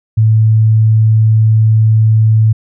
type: tone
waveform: sine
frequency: 110 Hz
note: A2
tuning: in tune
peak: -5 dBFS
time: 0.17-2.53 s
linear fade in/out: 10 ms
effects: none